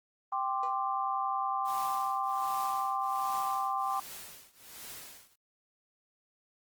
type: chord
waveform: sine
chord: G suspended fourth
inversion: none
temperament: just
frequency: 784 / 1045.3 / 1176 Hz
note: G5 / C6 / D6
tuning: 0 / -2 / +2 cents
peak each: -33 / -34 / -34 dBFS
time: 0.32-4 s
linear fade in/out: 5 ms
type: tone with exponential decay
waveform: 30% pulse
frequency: 490.6 Hz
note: B4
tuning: 12 cents flat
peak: -38 dBFS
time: 0.63-0.81 s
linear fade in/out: 2 ms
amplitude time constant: 37 ms
type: noise with tremolo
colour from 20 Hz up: white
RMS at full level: -44 dBFS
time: 1.64-5.36 s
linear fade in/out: 50 ms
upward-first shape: triangle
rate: 1.3 Hz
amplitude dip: 95%
effects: Opus 24 kbps